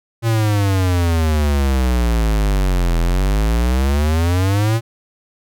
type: exponential two-way sweep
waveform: square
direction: down then up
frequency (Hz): 116.54 to 41.57 to 116.54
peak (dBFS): -14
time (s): 0.22-4.81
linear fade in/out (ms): 50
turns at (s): 2.99
effects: none